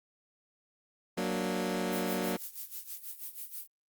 20% pulse chord, Gb augmented, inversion none, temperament equal, 185 / 233.1 / 293.7 Hz, Gb3 / Bb3 / D4, 0 / 0 / 0 cents, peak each -29 / -30 / -33 dBFS, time 1.17-2.37 s, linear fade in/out 10 ms
violet noise with tremolo, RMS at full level -39 dBFS, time 1.92-3.67 s, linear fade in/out 10 ms, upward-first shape sine, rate 6.2 Hz, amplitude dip 80%
effects Opus 48 kbps

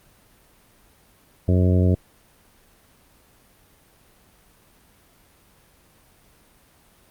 harmonic tone, 91.2 Hz, F#2, 24 cents flat, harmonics 1 / 2 / 3 / 4 / 5 / 6 / 7, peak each -16 / -22 / -26 / -28 / -30 / -32 / -33 dBFS, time 1.48-1.95 s, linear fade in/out 5 ms, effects pink hiss -56 dBFS RMS until 7.1 s + Opus 32 kbps

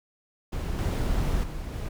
brown noise with level steps, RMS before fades -30 / -26 / -34 / -32 dBFS, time 0.52-1.89 s, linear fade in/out 10 ms, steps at 0.78 / 1.43 / 1.72 s, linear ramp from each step 10 ms, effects none

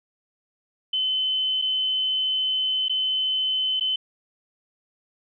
sine tone with dropouts, 3047 Hz, G7, 50 cents flat, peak -21 dBFS, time 0.93-3.96 s, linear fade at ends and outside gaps 5 ms, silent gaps 1.617-1.621 / 2.884-2.895 / 3.798-3.808 s, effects none

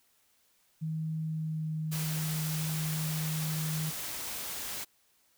sine tone with pitch glide, 158.5 to 156.68 Hz, D#3 to D#3, +32 to +12 cents, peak -31 dBFS, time 0.81-3.91 s, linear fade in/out 20 ms, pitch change -20 cents, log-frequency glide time 1.18-1.74 s
white noise, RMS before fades -38 dBFS, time 1.91-4.85 s, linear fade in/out 20 ms
effects white hiss -69 dBFS RMS until 5.37 s

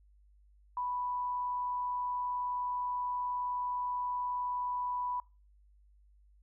sine tone with amplitude modulation, 987.8 Hz, B5, in tune, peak -31 dBFS, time 0.77-5.2 s, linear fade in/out 2 ms, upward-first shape sine, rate 119 Hz, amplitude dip 25%, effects noise-tail reverb RT60 0.3 s tail -23 dB re dry + added 50 Hz sine -60 dBFS peak until 6.42 s

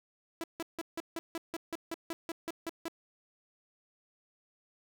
sawtooth tone bursts, 331.5 Hz, E4, 10 cents sharp, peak -31 dBFS, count 14, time 0.41-2.882 s, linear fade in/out 0 ms, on 28 ms, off 160 ms, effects none

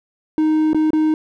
triangle tone with dropouts, 311.1 Hz, D#4, in tune, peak -11 dBFS, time 0.38-1.14 s, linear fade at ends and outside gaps 1 ms, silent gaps 0.732-0.746 / 0.905-0.932 s, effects none

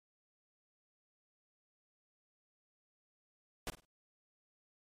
pink noise with echo, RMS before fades -39 dBFS, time 3.67-3.7 s, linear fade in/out 0 ms, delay 50 ms, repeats 3, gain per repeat -12 dB, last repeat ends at 3.85 s, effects low-pass 11000 Hz 12 dB/octave + MP3 64 kbps

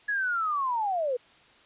sine linear sweep, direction down, 1700 to 471.7 Hz, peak -25 dBFS, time 0.08-1.17 s, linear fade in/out 10 ms, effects white hiss -57 dBFS RMS until 1.65 s + resampled to 8000 Hz

